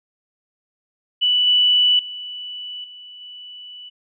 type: tone with level steps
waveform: sine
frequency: 2966 Hz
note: F#7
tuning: 4 cents sharp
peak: -14 / -12 / -29 / -37 / -35 dBFS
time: 1.21-3.9 s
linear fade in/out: 20 ms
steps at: 1.47 / 1.99 / 2.84 / 3.21 s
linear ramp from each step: 2 ms
effects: none